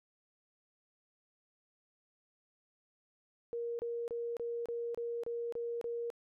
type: tone bursts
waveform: sine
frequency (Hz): 470.2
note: A#4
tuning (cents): +15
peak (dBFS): -35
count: 9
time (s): 3.53-6.102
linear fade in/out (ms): 0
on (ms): 260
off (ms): 29
effects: none